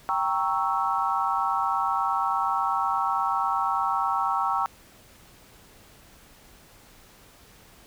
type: chord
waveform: sine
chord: G diminished seventh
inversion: none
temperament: equal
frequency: 784 / 932.3 / 1108.7 / 1318.5 Hz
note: G5 / Bb5 / Db6 / Fb6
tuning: 0 / 0 / 0 / 0 cents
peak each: -28 dBFS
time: 0.09-4.66 s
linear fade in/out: 0 ms
effects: pink hiss -53 dBFS RMS until 7.86 s